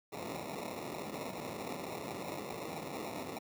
blue noise with sample-and-hold, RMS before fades -41 dBFS, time 0.12-3.39 s, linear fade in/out 10 ms, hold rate 1575 Hz, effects high-pass 150 Hz 12 dB/octave

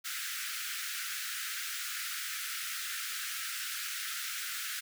pink high-pass noise, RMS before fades -38 dBFS, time 0.04-4.81 s, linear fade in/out 20 ms, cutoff 1300 Hz, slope 96 dB/octave, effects none

